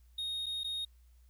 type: tone with dropouts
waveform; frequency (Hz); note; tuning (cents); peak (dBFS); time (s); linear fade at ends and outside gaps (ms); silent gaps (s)
triangle; 3724; A#7; -2; -33; 0.18-0.85; 5; 0.46-0.464 / 0.635-0.643
effects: added 60 Hz sine -58 dBFS peak until 1.29 s + white hiss -75 dBFS RMS until 1.29 s